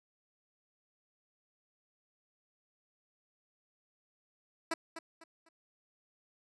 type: tone with echo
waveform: 10% pulse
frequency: 328.4 Hz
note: E4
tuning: 6 cents flat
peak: -23 dBFS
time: 4.71-4.74 s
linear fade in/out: 5 ms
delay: 250 ms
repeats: 3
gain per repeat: -10 dB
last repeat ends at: 5.49 s
effects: resampled to 24000 Hz